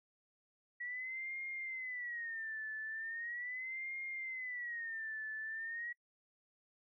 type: tone with vibrato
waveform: sine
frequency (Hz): 1926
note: B6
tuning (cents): -44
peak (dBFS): -40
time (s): 0.8-5.93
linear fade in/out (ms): 10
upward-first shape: sine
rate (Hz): 0.39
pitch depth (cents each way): 170
effects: noise-tail reverb RT60 0.1 s tail -26 dB re dry